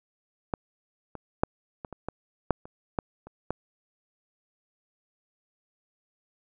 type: clicks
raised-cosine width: 1 ms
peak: -13 / -24 / -7 / -22 / -25 / -18 / -7 / -29 / -12 / -30 / -14 dBFS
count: 11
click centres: 0.538 / 1.153 / 1.435 / 1.848 / 1.927 / 2.086 / 2.507 / 2.655 / 2.988 / 3.27 / 3.506 s
effects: none